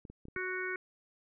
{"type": "clicks", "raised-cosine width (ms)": 3, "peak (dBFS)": -35, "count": 5, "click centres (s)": [0.052, 0.1, 0.254, 0.284, 0.364]}
{"type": "harmonic tone", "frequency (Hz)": 370, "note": "F#4", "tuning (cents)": 0, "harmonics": [1, 3, 4, 5, 6], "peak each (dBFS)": [-39, -46, -38, -42, -41], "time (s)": [0.36, 0.76], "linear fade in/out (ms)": 2}
{"effects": []}